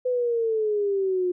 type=exponential sweep; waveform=sine; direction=down; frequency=507 to 355.8 Hz; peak=-21 dBFS; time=0.05-1.32 s; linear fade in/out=10 ms; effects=none